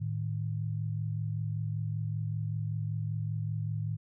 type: tone pair together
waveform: sine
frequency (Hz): 108.6 / 153.8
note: A2 / D#3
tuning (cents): -22 / -20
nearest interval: tritone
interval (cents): 602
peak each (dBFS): -32 / -35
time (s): 0-3.97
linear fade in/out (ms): 20
effects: none